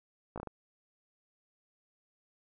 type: slowing click train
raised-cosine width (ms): 1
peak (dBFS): -26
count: 5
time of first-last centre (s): 0.36-0.473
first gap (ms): 17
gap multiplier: 1.35
effects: none